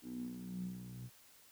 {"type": "tone with band-pass filter sweep", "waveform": "10% pulse", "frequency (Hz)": 61.74, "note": "B1", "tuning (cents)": 0, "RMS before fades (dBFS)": -45, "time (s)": [0.02, 1.1], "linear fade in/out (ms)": 50, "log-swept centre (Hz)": [280, 130], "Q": 9.6, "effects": ["white hiss -63 dBFS RMS until 1.51 s"]}